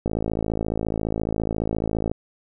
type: click train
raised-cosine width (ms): 2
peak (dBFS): -11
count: 113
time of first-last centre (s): 0.06-2.115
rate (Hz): 54.5
effects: none